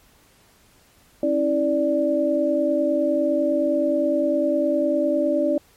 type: tone cluster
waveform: sine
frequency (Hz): 272.7 / 322.5 / 586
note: C#4 / E4 / D5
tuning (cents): -28 / -38 / -4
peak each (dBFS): -24 / -23 / -20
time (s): 1.23-5.58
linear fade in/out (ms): 2
effects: pink hiss -56 dBFS RMS until 5.76 s + MP3 64 kbps